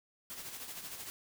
white noise with tremolo, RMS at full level -43 dBFS, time 0.3-1.1 s, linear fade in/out 0 ms, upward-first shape sine, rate 13 Hz, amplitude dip 50%, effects none

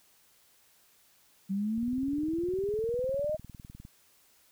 sine exponential sweep, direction up, 190 to 631 Hz, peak -28 dBFS, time 1.49-3.37 s, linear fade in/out 20 ms
click train, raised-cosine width 5 ms, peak -34 dBFS, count 42, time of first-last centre 1.78-3.851 s, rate 19.8 Hz
effects white hiss -64 dBFS RMS until 4.51 s

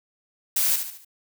blue noise with echo, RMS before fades -22 dBFS, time 0.56-0.76 s, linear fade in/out 5 ms, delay 72 ms, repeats 4, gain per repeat -7 dB, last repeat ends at 1.048 s, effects none

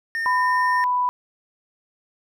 triangle tone, 1823 Hz, A#6, 39 cents flat, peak -21 dBFS, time 0.15-0.84 s, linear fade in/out 0 ms
sine tone with pitch glide, 999 to 991 Hz, B5 to B5, +20 to +6 cents, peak -18 dBFS, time 0.26-1.09 s, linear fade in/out 0 ms, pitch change -14 cents, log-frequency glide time 0.59-0.95 s
effects none

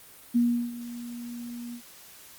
sine tone with ADSR envelope, 238.7 Hz, A#3, 41 cents sharp, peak -18 dBFS, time 0.34-1.82 s, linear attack 21 ms, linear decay 350 ms, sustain -17 dB, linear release 83 ms, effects white hiss -50 dBFS RMS until 2.38 s + Opus 32 kbps

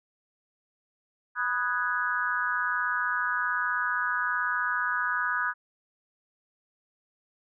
sine chord, G# minor seventh, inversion first, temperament equal, 987.8 / 1244.5 / 1480 / 1661.2 Hz, B5 / D#6 / F#6 / G#6, 0 / 0 / 0 / 0 cents, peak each -34 / -31 / -29 / -31 dBFS, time 1.35-5.54 s, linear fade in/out 50 ms, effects none

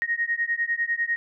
sine beating tone pair, 1864.7 / 1874.7 Hz, A#6 / A#6, 0 / +9 cents, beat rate 10 Hz, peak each -26 dBFS, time 0.02-1.16 s, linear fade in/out 0 ms, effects none

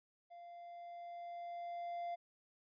triangle tone with level ramp, 693 Hz, F5, 14 cents flat, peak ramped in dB -50 to -37 dBFS, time 0.3-2.16 s, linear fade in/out 20 ms, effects resampled to 11025 Hz

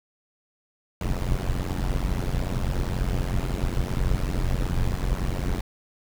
brown noise with amplitude modulation, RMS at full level -21 dBFS, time 1.01-5.61 s, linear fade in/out 2 ms, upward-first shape sine, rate 90.6 Hz, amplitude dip 95%, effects none

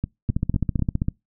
two click trains, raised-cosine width 5 ms, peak -11 / -9 dBFS, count 4 / 13, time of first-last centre 0.04-0.794 / 0.3-1.084 s, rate 3.98 / 15.3 Hz, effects noise-tail reverb RT60 0.2 s tail -25 dB re dry

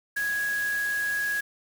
sine tone in noise, 1661.2 Hz, G#6, in tune, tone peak -25 dBFS, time 0.16-1.41 s, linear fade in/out 10 ms, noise white, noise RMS -39 dBFS, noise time 0.16-1.41 s, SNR +11 dB, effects none

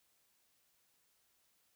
silence, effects white hiss -75 dBFS RMS until 1.75 s

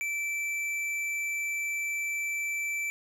sine tone with tanh clipping, 2328 Hz, D7, 16 cents flat, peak -31 dBFS, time 0.01-2.9 s, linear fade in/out 0 ms, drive 11 dB, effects none

